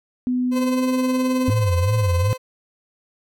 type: tone with pitch glide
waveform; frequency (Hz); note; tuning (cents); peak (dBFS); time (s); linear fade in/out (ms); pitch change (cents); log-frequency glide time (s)
sine; 250 to 255.5; B3 to C4; +21 to -41; -18; 0.27-1.5; 0; +38; 0.51-0.83
type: tone with tremolo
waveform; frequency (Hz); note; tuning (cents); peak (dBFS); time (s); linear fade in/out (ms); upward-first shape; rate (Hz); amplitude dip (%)
30% pulse; 514; C5; -31; -20; 0.51-2.38; 50; sine; 19; 50
type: tone with vibrato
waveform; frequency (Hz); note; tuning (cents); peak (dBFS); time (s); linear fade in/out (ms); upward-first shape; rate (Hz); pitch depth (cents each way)
sine; 98; G2; 0; -16; 1.48-2.33; 0; sine; 2.6; 220
effects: none